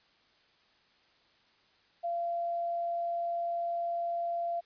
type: tone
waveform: sine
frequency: 686 Hz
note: F5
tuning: 31 cents flat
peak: -30 dBFS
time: 2.03-4.61 s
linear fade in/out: 20 ms
effects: white hiss -66 dBFS RMS until 4.65 s + resampled to 11025 Hz